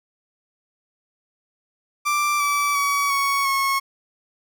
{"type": "tone with pitch steps", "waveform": "30% pulse", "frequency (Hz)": [1177, 1155.4, 1134.3, 1113.5, 1093.1], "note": ["D6", "D6", "C#6", "C#6", "C#6"], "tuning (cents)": [3, -29, 39, 7, -25], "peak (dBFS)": -16, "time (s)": [2.05, 3.8], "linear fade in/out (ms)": 20, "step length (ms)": 350, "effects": []}